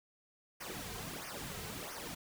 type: noise with flanger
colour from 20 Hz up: pink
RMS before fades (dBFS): -44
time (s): 0.6-2.15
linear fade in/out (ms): 10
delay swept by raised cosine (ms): 0.25 to 3.55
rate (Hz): 1.5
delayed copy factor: -0.8
effects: none